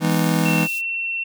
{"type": "chord", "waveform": "square", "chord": "E major seventh", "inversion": "none", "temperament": "just", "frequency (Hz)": [164.81, 206, 247.2, 309], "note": ["E3", "G#3", "B3", "D#4"], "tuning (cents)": [0, -14, 2, -12], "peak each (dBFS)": [-20, -24, -26, -25], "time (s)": [0, 0.68], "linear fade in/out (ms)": 50}
{"type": "high-pass noise", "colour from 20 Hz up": "white", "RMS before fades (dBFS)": -35, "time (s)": [0.07, 0.82], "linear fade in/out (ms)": 50, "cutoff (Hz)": 3600, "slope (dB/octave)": 24}
{"type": "tone", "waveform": "sine", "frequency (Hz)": 2709, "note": "E7", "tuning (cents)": 47, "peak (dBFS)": -22, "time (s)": [0.45, 1.24], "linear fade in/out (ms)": 10}
{"effects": []}